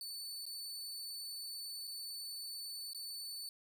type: tone with dropouts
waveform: sawtooth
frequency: 4491 Hz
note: C#8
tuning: 22 cents sharp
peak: -40 dBFS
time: 0.01-3.49 s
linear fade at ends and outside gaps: 1 ms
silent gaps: 0.455-0.464 / 1.871-1.875 / 2.933-2.947 s
effects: none